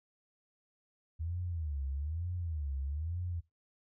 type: tone with vibrato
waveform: sine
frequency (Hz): 77.78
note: D#2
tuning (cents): 0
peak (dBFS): -34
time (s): 1.19-3.41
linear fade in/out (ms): 20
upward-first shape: sine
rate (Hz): 1.1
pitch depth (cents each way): 240
effects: noise-tail reverb RT60 0.2 s tail -19 dB re dry